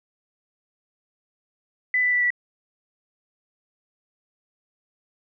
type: tone with pitch steps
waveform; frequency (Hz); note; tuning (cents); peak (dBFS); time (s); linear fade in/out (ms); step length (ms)
sine; 1999 / 1984 / 1969.2 / 1954.5; B6 / B6 / B6 / B6; +20 / +7 / -6 / -19; -18; 1.94-2.304; 2; 91
effects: none